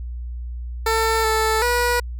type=tone with pitch steps; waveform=15% pulse; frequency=447.1 / 439.6 / 484.8 Hz; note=A4 / A4 / B4; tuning=+28 / -2 / -32 cents; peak=-11 dBFS; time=0.86-2 s; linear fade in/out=5 ms; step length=380 ms; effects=added 60 Hz sine -27 dBFS peak until 2.19 s